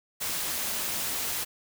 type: noise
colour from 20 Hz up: white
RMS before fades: -31 dBFS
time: 0.2-1.45 s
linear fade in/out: 20 ms
effects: none